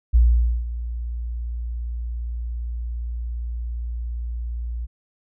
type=tone with ADSR envelope; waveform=sine; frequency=58.7 Hz; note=A#1; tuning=13 cents sharp; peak=-10 dBFS; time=0.13-4.87 s; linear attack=21 ms; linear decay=490 ms; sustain=-15 dB; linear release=28 ms; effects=none